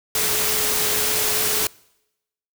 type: tone in noise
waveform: sine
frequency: 426.9 Hz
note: G#4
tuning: 48 cents sharp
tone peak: -31 dBFS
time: 0.15-1.67 s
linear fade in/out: 2 ms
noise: white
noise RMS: -21 dBFS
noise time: 0.15-1.67 s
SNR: -13 dB
effects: noise-tail reverb RT60 0.9 s tail -25 dB re dry